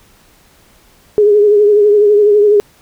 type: tone with vibrato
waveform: sine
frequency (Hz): 415.3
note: G#4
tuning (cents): 0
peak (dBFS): -5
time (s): 1.18-2.6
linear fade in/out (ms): 0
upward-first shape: triangle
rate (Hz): 12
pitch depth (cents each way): 53
effects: pink hiss -48 dBFS RMS until 2.81 s